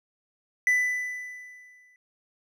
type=tone with exponential decay; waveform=triangle; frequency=1992 Hz; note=B6; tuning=14 cents sharp; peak=-16 dBFS; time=0.67-1.96 s; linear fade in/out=1 ms; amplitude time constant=280 ms; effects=none